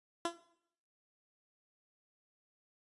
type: tone with exponential decay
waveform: 15% pulse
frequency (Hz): 340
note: F4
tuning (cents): -46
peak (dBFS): -23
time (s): 0.25-0.38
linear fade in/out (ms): 2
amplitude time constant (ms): 27
effects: noise-tail reverb RT60 0.7 s tail -17 dB re dry + resampled to 24000 Hz